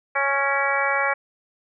harmonic tone with a mistuned harmonic, 277.2 Hz, C#4, in tune, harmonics 2 / 3 / 4 / 5 / 6 / 7 / 8, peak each -27 / -27 / -27 / -27 / -27 / -27 / -27 dBFS, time 0.15-1.14 s, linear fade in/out 10 ms, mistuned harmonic 8, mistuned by +49 cents, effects none

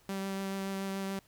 sawtooth tone with vibrato, 194.3 Hz, G3, 15 cents flat, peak -30 dBFS, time 0.09-1.19 s, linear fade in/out 2 ms, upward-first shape triangle, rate 7 Hz, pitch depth 12 cents each way, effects pink hiss -64 dBFS RMS until 1.27 s

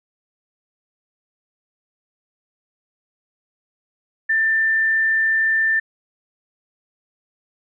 sine tone, 1783 Hz, A6, 22 cents sharp, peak -15 dBFS, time 4.29-5.8 s, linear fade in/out 10 ms, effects none

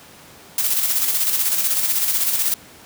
blue noise with tremolo, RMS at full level -18 dBFS, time 0.58-2.54 s, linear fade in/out 2 ms, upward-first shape square, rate 16 Hz, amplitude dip 40%, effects pink hiss -44 dBFS RMS until 2.85 s + high-pass 100 Hz 12 dB/octave

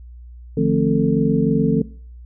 sine tone cluster, 150.6 / 173.8 / 220.6 / 267.2 / 444.6 Hz, D3 / F3 / A3 / C4 / A4, +44 / -8 / +5 / +36 / +18 cents, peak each -21 dBFS, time 0.57-1.82 s, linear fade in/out 5 ms, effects noise-tail reverb RT60 0.5 s tail -21 dB re dry + added 60 Hz sine -36 dBFS peak until 2.25 s

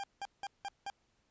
40% pulse tone bursts, 798 Hz, G5, 31 cents sharp, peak -37 dBFS, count 5, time 0-0.9 s, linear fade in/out 0 ms, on 36 ms, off 180 ms, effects pink hiss -75 dBFS RMS until 1.3 s + resampled to 16000 Hz

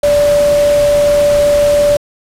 sine tone in noise, 582 Hz, D5, 16 cents flat, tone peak -7 dBFS, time 0.03-1.97 s, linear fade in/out 5 ms, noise pink, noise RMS -22 dBFS, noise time 0.03-1.97 s, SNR +12 dB, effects low-pass 12000 Hz 12 dB/octave

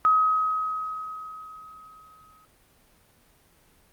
sine tone with exponential decay, 1268 Hz, D#6, 32 cents sharp, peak -15 dBFS, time 0.05-2.45 s, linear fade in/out 0 ms, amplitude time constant 520 ms, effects pink hiss -60 dBFS RMS until 3.92 s + Opus 32 kbps

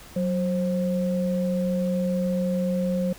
sine tone pair together, 185 / 530 Hz, F#3 / C5, 0 / +22 cents, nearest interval octave + tritone, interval 1822 cents, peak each -23 / -27 dBFS, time 0.16-3.13 s, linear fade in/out 5 ms, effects pink hiss -46 dBFS RMS until 3.18 s

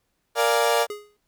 30% pulse chord, Bb dominant seventh, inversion none, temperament equal, 466.2 / 587.3 / 698.5 / 830.6 Hz, Bb4 / D5 / F5 / Ab5, 0 / 0 / 0 / 0 cents, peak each -20 / -21 / -22 / -25 dBFS, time 0.35-0.87 s, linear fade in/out 50 ms
square tone with exponential decay, 415.3 Hz, G#4, in tune, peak -28 dBFS, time 0.9-1.17 s, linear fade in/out 2 ms, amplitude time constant 58 ms
effects pink hiss -73 dBFS RMS until 1.27 s

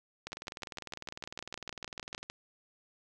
two click trains, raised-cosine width 0.2 ms, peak -23 / -22 dBFS, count 40 / 14, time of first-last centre 0.27-2.23 / 0.33-2.3 s, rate 19.9 / 6.6 Hz, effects none

